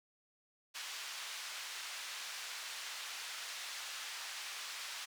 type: band-pass noise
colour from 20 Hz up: white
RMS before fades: -45 dBFS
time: 0.74-5.06 s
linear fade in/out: 20 ms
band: 1100 to 5100 Hz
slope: 12 dB/octave
effects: none